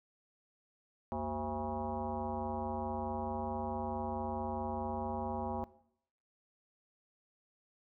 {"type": "tone with frequency modulation", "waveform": "sine", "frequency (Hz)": 523.3, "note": "C5", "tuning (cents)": 0, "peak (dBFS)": -34, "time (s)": [1.12, 5.64], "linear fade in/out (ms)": 0, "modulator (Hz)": 146, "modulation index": 3.1, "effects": ["noise-tail reverb RT60 0.7 s tail -19 dB re dry"]}